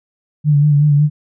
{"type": "tone with vibrato", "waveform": "sine", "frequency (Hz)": 146.83, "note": "D3", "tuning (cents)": 0, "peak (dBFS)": -8, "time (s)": [0.44, 1.1], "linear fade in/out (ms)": 50, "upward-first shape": "sine", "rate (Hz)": 5.4, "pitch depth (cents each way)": 42, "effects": []}